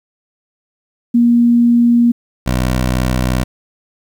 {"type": "tone pair in turn", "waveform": ["sine", "15% pulse"], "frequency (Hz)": [237.4, 62.88], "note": ["A#3", "B1"], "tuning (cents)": [32, 32], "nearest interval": "octave + major seventh", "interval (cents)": 2300, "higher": "first", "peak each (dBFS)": -7, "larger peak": "neither", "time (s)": [[1.14, 2.12], [2.46, 3.44]], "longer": "neither", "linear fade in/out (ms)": 10, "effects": ["8-bit"]}